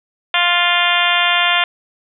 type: harmonic tone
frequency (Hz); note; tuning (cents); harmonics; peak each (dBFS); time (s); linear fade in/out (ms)
350; F4; +4; 2 / 3 / 4 / 5 / 6 / 7 / 8 / 9 / 10; -21 / -21 / -21 / -21 / -21 / -21 / -21 / -21 / -21; 0.34-1.64; 2
effects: none